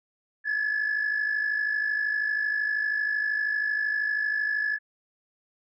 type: tone pair together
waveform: sine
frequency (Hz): 1667 / 1719.8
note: G#6 / A6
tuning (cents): +6 / -40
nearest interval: minor second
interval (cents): 54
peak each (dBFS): -29 / -24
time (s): 0.44-4.79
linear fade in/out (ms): 50
effects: tanh soft clip ceiling -20 dBFS